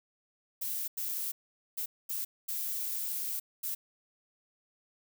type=noise bursts at uneven times; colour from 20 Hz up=violet; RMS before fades=-35 dBFS; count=6; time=0.61-0.88 / 0.97-1.32 / 1.77-1.86 / 2.09-2.25 / 2.48-3.4 / 3.63-3.75 s; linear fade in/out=10 ms; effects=none